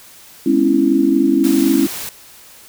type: chord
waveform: sine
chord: C# minor seventh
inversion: second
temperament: equal with one note detuned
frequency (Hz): 207.7 / 253.2 / 277.2 / 329.6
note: G#3 / B3 / C#4 / E4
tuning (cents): 0 / +43 / 0 / 0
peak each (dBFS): -20 / -19 / -14 / -15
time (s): 0.46-1.87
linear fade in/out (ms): 5
type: noise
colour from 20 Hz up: white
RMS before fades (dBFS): -27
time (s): 1.44-2.09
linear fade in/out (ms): 0
effects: white hiss -42 dBFS RMS until 2.68 s